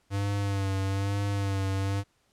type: tone with vibrato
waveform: square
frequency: 98.7 Hz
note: G2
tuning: 12 cents sharp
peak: -27 dBFS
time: 0.1-2.04 s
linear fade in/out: 50 ms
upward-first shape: sine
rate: 1.1 Hz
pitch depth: 38 cents each way
effects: pink hiss -69 dBFS RMS until 2.32 s + low-pass 10000 Hz 12 dB/octave